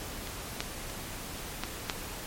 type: clicks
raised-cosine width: 0.2 ms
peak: -21 / -12 / -25 / -25 / -14 / -10 dBFS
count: 6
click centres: 0.273 / 0.605 / 0.899 / 1.386 / 1.636 / 1.898 s
effects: pink hiss -40 dBFS RMS until 2.26 s + MP3 64 kbps